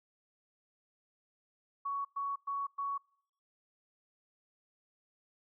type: tone bursts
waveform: sine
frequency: 1118 Hz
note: C#6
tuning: 14 cents sharp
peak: -33 dBFS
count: 4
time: 1.85-2.98 s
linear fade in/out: 10 ms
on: 200 ms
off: 110 ms
effects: noise-tail reverb RT60 0.7 s tail -26 dB re dry